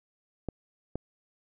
clicks, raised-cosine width 2 ms, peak -19 dBFS, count 2, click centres 0.487 / 0.956 s, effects none

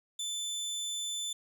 25% pulse tone, 3520 Hz, A7, in tune, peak -30 dBFS, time 0.19-1.33 s, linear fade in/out 5 ms, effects none

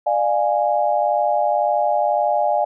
sine chord, D diminished, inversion none, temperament equal with one note detuned, 596.6 / 698.5 / 830.6 Hz, D5 / F5 / Ab5, +27 / 0 / 0 cents, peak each -20 dBFS, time 0.06-2.65 s, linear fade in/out 10 ms, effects none

